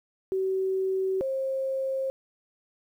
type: tone pair in turn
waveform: sine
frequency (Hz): 380.4 / 533.2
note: F#4 / C5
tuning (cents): +48 / +33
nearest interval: tritone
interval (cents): 585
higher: second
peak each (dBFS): -24 / -26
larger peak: first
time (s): 0.32-1.21 / 1.21-2.1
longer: neither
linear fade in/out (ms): 0
effects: 10-bit